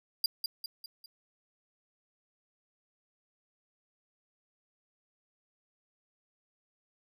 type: tone with echo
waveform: 45% pulse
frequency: 4800 Hz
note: D8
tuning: 37 cents sharp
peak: -24 dBFS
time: 0.24-0.26 s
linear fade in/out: 2 ms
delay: 200 ms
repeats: 4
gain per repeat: -6 dB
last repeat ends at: 1.06 s
effects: none